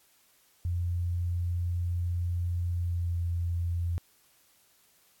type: tone with pitch glide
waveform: sine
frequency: 87.31 to 85.96 Hz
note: F2 to F2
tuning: 0 to -27 cents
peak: -27 dBFS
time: 0.65-3.98 s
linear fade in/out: 0 ms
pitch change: -27 cents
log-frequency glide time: 2.7-3.17 s
effects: white hiss -64 dBFS RMS until 5.2 s + AAC 64 kbps